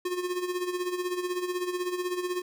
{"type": "tone with tremolo", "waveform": "square", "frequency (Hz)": 359.8, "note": "F#4", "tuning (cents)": -48, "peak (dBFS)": -27, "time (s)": [0.05, 2.42], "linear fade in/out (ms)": 5, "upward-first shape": "sine", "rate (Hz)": 16, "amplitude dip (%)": 65, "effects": []}